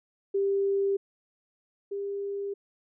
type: tone pair in turn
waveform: sine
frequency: 395.2 / 400 Hz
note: G4 / G4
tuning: +14 / +35 cents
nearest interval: unison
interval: 21 cents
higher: second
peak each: -23 / -30 dBFS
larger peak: first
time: 0.34-0.97 / 1.91-2.54 s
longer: neither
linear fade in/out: 10 ms
effects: none